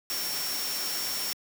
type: tone in noise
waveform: sine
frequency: 5480 Hz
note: F8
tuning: 34 cents flat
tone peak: -33 dBFS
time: 0.1-1.33 s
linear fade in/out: 0 ms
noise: white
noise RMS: -33 dBFS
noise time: 0.1-1.33 s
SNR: -3 dB
effects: high-pass 150 Hz 12 dB/octave